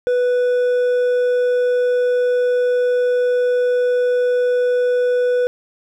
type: tone with hard clipping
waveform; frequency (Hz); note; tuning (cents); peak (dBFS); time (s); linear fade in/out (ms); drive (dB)
triangle; 493.9; B4; 0; -15; 0.07-5.47; 0; 7
effects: none